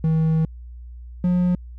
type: tone pair in turn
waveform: triangle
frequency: 159.8 / 178.96 Hz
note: D#3 / F3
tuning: +47 / +43 cents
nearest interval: major second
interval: 196 cents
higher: second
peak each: -14 dBFS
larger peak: neither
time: 0.04-0.45 / 1.24-1.55 s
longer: first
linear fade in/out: 2 ms
effects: added 60 Hz sine -35 dBFS peak until 1.78 s